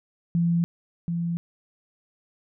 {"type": "tone pair in turn", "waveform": "sine", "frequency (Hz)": [170, 170], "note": ["F3", "F3"], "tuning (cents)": [-46, -46], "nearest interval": "unison", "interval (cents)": 0, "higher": "neither", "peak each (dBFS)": [-19, -24], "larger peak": "first", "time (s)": [[0.35, 0.64], [1.08, 1.37]], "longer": "neither", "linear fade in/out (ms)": 0, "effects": []}